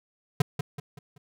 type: tone with echo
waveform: square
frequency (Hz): 143.6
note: D3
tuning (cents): -39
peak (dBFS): -18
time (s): 0.4-0.42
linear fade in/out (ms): 5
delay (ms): 190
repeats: 4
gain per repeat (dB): -8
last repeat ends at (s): 1.18
effects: none